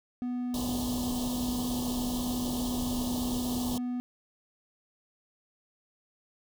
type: tone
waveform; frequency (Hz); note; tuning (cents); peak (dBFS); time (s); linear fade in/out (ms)
triangle; 246.9; B3; 0; -28; 0.22-4; 0
type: band-stop noise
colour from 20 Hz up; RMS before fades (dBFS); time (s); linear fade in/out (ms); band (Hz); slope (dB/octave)
pink; -36; 0.54-3.78; 2; 1100 to 2900; 96
effects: none